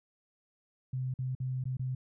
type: tone with dropouts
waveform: sine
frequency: 129 Hz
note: C3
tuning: 24 cents flat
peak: -31 dBFS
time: 0.93-1.95 s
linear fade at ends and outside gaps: 5 ms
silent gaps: 1.14-1.188 / 1.351-1.401 / 1.64-1.654 / 1.77-1.794 s
effects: none